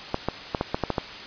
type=clicks; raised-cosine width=1 ms; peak=-9 dBFS; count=8; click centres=0.144 / 0.286 / 0.548 / 0.611 / 0.745 / 0.837 / 0.903 / 0.982 s; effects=white hiss -38 dBFS RMS until 1.26 s + resampled to 11025 Hz